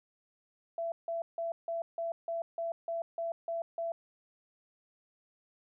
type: tone bursts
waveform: sine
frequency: 670 Hz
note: E5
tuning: 28 cents sharp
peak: -32 dBFS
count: 11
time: 0.78-3.92 s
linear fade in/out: 2 ms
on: 140 ms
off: 160 ms
effects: none